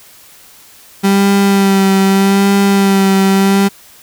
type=tone with vibrato; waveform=35% pulse; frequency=196 Hz; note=G3; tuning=in tune; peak=-6 dBFS; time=1.03-3.69 s; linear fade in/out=20 ms; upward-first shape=sine; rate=0.81 Hz; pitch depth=24 cents each way; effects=white hiss -41 dBFS RMS until 4.02 s